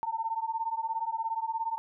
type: beating tone pair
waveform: sine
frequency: 892 / 909 Hz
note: A5 / A#5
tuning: +23 / -44 cents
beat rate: 17 Hz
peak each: -33 / -32 dBFS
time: 0.03-1.78 s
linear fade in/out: 0 ms
effects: none